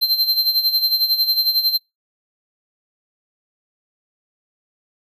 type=tone with tremolo; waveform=square; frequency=4127 Hz; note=C8; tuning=25 cents flat; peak=-13 dBFS; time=0.01-1.78 s; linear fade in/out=20 ms; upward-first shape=sine; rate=11 Hz; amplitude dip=70%; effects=noise-tail reverb RT60 0.2 s tail -26 dB re dry